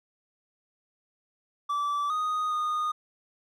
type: tone with pitch steps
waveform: triangle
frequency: 1160 / 1243 / 1230 Hz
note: D6 / D#6 / D#6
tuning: -22 / -2 / -20 cents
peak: -24 dBFS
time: 1.69-2.92 s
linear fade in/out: 10 ms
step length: 410 ms
effects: none